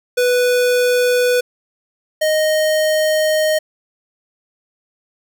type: tone pair in turn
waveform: square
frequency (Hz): 493.9 / 620.9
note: B4 / D#5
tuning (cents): 0 / -4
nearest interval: major third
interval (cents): 396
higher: second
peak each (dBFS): -13 / -14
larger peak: first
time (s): 0.17-1.41 / 2.21-3.59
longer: second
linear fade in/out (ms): 10
effects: none